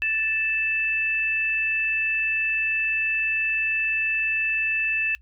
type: tone pair together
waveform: sine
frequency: 1760 / 2637 Hz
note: A6 / E7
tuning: 0 / 0 cents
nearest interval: perfect fifth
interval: 700 cents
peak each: -29 / -22 dBFS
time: 0.02-5.15 s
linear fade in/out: 0 ms
effects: noise-tail reverb RT60 0.1 s tail -24 dB re dry + added 60 Hz sine -50 dBFS peak until 5.21 s